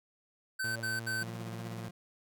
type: tone bursts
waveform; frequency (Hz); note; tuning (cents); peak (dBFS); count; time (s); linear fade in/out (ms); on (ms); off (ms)
square; 1534; G6; -38; -33; 3; 0.59-1.234; 10; 170; 67
type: tone with vibrato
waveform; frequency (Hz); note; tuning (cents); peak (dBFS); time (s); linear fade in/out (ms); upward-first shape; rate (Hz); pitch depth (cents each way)
sawtooth; 114; A#2; -38; -36; 0.64-1.89; 5; triangle; 3.2; 18
type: tone with exponential growth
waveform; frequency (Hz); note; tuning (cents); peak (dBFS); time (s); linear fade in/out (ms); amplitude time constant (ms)
sine; 574; D5; -40; -40; 0.67-0.8; 2; 28
type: tone with tremolo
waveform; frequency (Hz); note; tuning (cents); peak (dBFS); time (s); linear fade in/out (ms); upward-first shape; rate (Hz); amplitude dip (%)
40% pulse; 176.9; F3; +23; -40; 1.21-1.91; 10; sine; 16; 75
effects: none